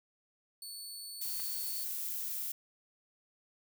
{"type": "tone", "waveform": "20% pulse", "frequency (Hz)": 4448, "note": "C#8", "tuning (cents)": 5, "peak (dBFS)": -37, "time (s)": [0.62, 1.84], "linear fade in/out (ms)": 2}
{"type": "noise", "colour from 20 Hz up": "violet", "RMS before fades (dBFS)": -38, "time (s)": [1.21, 2.52], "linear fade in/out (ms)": 5}
{"type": "clicks", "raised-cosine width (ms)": 0.3, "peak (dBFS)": -35, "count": 2, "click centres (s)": [1.396, 1.401]}
{"effects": []}